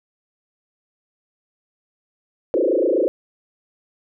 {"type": "tone with frequency modulation", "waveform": "sine", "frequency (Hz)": 437, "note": "A4", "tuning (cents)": -12, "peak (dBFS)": -15, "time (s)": [2.54, 3.08], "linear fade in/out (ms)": 0, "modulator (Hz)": 28, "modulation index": 4.1, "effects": []}